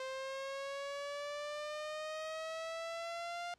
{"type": "exponential sweep", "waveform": "sawtooth", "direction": "up", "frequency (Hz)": [522, 702], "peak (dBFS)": -36, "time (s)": [0, 3.54], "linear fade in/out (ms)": 2, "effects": ["pink hiss -73 dBFS RMS until 3.58 s", "low-pass 6000 Hz 12 dB/octave"]}